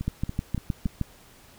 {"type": "two click trains", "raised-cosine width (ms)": 5, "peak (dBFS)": [-13, -18], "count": [7, 4], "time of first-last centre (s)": [[0.08, 1.013], [0.01, 0.862]], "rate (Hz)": [6.43, 3.52], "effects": ["pink hiss -53 dBFS RMS until 1.58 s"]}